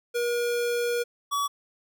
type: tone pair in turn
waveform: square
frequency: 478.3 / 1137.6 Hz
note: A#4 / C#6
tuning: +44 / +45 cents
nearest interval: octave + minor third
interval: 1501 cents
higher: second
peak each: -25 dBFS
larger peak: neither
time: 0.14-1.04 / 1.31-1.48 s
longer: first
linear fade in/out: 20 ms
effects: none